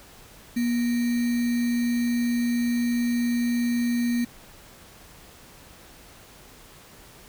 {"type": "tone with sample-and-hold", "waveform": "sine", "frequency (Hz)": 239.4, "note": "A#3", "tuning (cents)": 46, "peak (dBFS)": -21, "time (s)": [0.56, 4.25], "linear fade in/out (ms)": 10, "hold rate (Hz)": 2100, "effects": ["pink hiss -49 dBFS RMS until 7.28 s"]}